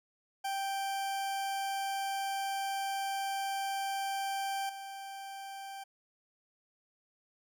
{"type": "tone with level steps", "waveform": "40% pulse", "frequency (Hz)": 784, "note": "G5", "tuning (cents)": 0, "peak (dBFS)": [-32, -41], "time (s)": [0.44, 5.84], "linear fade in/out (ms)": 10, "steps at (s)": 4.69, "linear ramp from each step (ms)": 5, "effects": []}